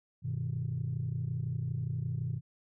sine chord, G augmented, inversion none, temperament equal, 98 / 123.47 / 155.56 Hz, G2 / B2 / D#3, 0 / 0 / 0 cents, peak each -38 / -33 / -36 dBFS, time 0.22-2.41 s, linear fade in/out 50 ms, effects tanh soft clip ceiling -25 dBFS

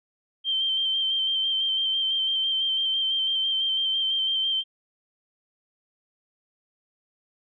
sine tone with vibrato, 3136 Hz, G7, in tune, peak -22 dBFS, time 0.44-4.64 s, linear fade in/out 50 ms, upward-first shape square, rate 6 Hz, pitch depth 19 cents each way, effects none

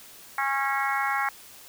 harmonic tone, 273.6 Hz, C#4, 23 cents flat, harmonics 3 / 4 / 5 / 6 / 7 / 8, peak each -29 / -30 / -31 / -32 / -32 / -33 dBFS, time 0.38-1.29 s, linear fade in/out 2 ms, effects white hiss -48 dBFS RMS until 1.68 s

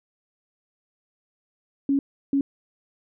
sine tone bursts at uneven times, 277.2 Hz, C#4, in tune, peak -18 dBFS, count 2, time 1.89-1.99 / 2.33-2.41 s, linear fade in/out 2 ms, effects none

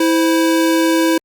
square tone pair together, 326.8 / 518 Hz, E4 / C5, -15 / -17 cents, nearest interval minor sixth, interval 798 cents, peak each -13 / -20 dBFS, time 0-1.18 s, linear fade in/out 5 ms, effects Opus 48 kbps

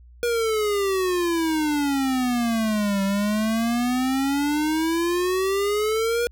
square exponential two-way sweep, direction down then up, 481.3 to 194.4 to 481.3 Hz, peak -21 dBFS, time 0.23-6.27 s, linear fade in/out 0 ms, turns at 3.03 s, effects added 60 Hz sine -45 dBFS peak until 6.31 s

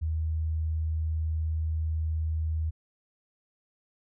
sine tone, 79.3 Hz, D#2, 33 cents sharp, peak -26 dBFS, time 0.01-2.71 s, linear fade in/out 20 ms, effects none

